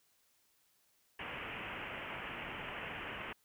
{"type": "low-pass noise", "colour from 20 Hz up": "white", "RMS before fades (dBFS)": -44, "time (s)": [1.19, 3.33], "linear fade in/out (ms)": 5, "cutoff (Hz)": 3000, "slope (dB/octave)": 96, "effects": ["white hiss -73 dBFS RMS until 3.44 s"]}